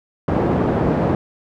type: band-pass noise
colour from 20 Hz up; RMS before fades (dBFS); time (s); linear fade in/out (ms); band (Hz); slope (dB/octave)
pink; -18; 0.28-1.15; 2; 110 to 710; 12
effects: none